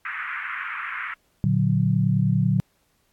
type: band-pass noise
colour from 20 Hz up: pink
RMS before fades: -31 dBFS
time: 0.05-1.14 s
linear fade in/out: 5 ms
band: 1200 to 2300 Hz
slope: 48 dB/octave
type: chord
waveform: sine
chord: Bb augmented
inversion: none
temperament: equal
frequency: 116.54 / 146.83 / 185 Hz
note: Bb2 / D3 / F#3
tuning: 0 / 0 / 0 cents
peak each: -22 dBFS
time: 1.44-2.6 s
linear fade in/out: 0 ms
effects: pink hiss -67 dBFS RMS until 3.12 s + AAC 64 kbps